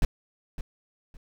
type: noise with echo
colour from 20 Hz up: brown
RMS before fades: -19 dBFS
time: 0.02-0.05 s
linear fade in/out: 2 ms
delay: 560 ms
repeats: 2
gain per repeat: -13 dB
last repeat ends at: 1.17 s
effects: none